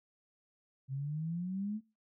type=exponential sweep; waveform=sine; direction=up; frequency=131.1 to 220 Hz; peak=-34 dBFS; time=0.88-1.81 s; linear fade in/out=50 ms; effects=noise-tail reverb RT60 0.3 s tail -23 dB re dry